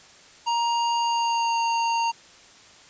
square tone with pitch glide, 938 to 925.1 Hz, A#5 to A#5, +11 to -13 cents, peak -22 dBFS, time 0.46-2.12 s, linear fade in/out 20 ms, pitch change -24 cents, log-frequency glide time 0.99-1.58 s, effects white hiss -50 dBFS RMS until 2.89 s + resampled to 16000 Hz

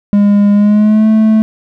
triangle tone with pitch glide, 203.8 to 218.4 Hz, G#3 to A3, -32 to -13 cents, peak -3 dBFS, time 0.13-1.42 s, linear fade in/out 0 ms, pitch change +119 cents, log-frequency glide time 0.52-1.08 s, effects none

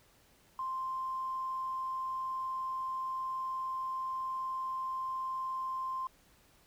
triangle tone, 1046.5 Hz, C6, in tune, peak -30 dBFS, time 0.59-6.07 s, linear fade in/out 2 ms, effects tanh soft clip ceiling -32 dBFS + pink hiss -65 dBFS RMS until 6.66 s

